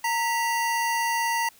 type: tone pair together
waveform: square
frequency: 924 / 1956.4 Hz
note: A#5 / B6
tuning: -16 / -17 cents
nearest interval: octave + minor second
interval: 1299 cents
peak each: -25 / -29 dBFS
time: 0.04-1.49 s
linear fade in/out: 5 ms
effects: white hiss -55 dBFS RMS until 1.59 s